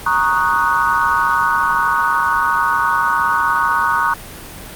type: chord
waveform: sine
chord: D# minor seventh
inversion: second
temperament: equal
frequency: 932.3 / 1108.7 / 1244.5 / 1480 Hz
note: A#5 / C#6 / D#6 / F#6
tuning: 0 / 0 / 0 / 0 cents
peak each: -18 dBFS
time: 0.06-4.14 s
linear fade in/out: 5 ms
effects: pink hiss -33 dBFS RMS until 4.75 s + Opus 32 kbps